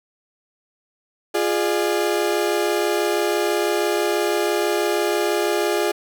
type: chord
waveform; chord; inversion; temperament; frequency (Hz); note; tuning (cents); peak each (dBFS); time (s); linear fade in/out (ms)
35% pulse; D diminished; first; equal with one note detuned; 349.2 / 415.3 / 601.8; F4 / Ab4 / D5; 0 / 0 / +42; -21 / -20 / -24; 1.34-5.92; 10
effects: none